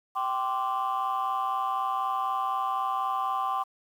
sine tone cluster, 777 / 1044 / 1168 Hz, G5 / C6 / D6, -16 / -4 / -10 cents, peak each -29 dBFS, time 0.15-3.64 s, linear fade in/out 20 ms, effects tanh soft clip ceiling -21 dBFS + 9-bit

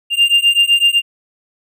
triangle beating tone pair, 2794 / 2801.9 Hz, F7 / F7, 0 / +5 cents, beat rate 7.9 Hz, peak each -11 dBFS, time 0.1-1.02 s, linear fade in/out 50 ms, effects none

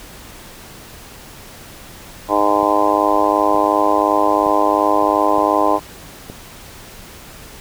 harmonic tone, 102.8 Hz, G#2, 17 cents flat, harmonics 3 / 4 / 5 / 6 / 7 / 8 / 9 / 10, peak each -20 / -23 / -23 / -19 / -23 / -20 / -22 / -18 dBFS, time 2.28-5.8 s, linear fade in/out 50 ms
click train, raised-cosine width 2 ms, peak -17 dBFS, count 5, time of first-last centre 2.63-6.3 s, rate 1.09 Hz
effects pink hiss -38 dBFS RMS until 7.6 s

